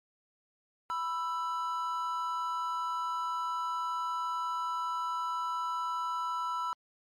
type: tone pair together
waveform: triangle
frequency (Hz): 987.8 / 1327.3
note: B5 / E6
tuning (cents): 0 / +12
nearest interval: perfect fourth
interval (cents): 512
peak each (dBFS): -32 / -32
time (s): 0.9-6.73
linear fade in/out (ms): 0
effects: MP3 64 kbps